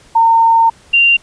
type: tone pair in turn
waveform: sine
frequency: 912 / 2775 Hz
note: A#5 / F7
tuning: -38 / -12 cents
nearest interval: octave + perfect fifth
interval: 1926 cents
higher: second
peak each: -6 dBFS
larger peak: neither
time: 0.15-0.7 / 0.93-1.17 s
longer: first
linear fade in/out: 10 ms
effects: pink hiss -45 dBFS RMS until 1.22 s + resampled to 22050 Hz